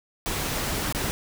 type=noise with dropouts; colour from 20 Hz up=pink; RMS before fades=-28 dBFS; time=0.26-1.11 s; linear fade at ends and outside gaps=0 ms; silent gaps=0.925-0.948 s; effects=none